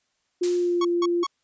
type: tone with pitch glide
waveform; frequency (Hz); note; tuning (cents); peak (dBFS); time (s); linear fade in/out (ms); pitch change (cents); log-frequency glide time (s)
sine; 354.1 to 346.4; F4 to F4; +24 to -14; -20; 0.41-1.24; 10; -38; 0.56-0.86
type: noise with exponential decay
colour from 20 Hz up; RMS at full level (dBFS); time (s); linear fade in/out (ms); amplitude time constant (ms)
blue; -27; 0.43-0.94; 5; 110
type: tone bursts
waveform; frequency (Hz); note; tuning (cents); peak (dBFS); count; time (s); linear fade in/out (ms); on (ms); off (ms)
45% pulse; 1108.7; C#6; 0; -24; 3; 0.81-1.267; 5; 39; 170
effects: white hiss -72 dBFS RMS until 1.43 s + resampled to 16000 Hz